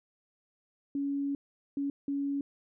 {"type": "tone bursts at uneven times", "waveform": "sine", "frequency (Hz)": 280.7, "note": "C#4", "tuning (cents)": 22, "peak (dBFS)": -29, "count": 3, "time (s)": [[0.95, 1.35], [1.77, 1.9], [2.08, 2.41]], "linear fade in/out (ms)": 2, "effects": []}